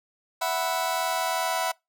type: chord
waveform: sawtooth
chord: E suspended second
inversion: none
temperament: just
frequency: 659.3 / 741.7 / 988.9 Hz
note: E5 / F#5 / B5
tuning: 0 / +4 / +2 cents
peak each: -25 dBFS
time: 0.41-1.72 s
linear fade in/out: 10 ms
effects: noise-tail reverb RT60 0.2 s tail -25 dB re dry